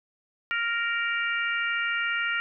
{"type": "harmonic tone", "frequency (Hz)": 466.2, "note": "A#4", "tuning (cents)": 0, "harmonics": [3, 4, 5, 6], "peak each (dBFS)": [-28, -30, -32, -34], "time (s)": [0.51, 2.4], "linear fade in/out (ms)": 0, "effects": []}